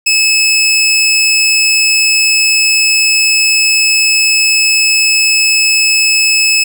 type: tone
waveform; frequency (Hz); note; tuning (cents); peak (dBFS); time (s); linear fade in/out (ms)
20% pulse; 2596; E7; -27; -3; 0.06-6.64; 10
effects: none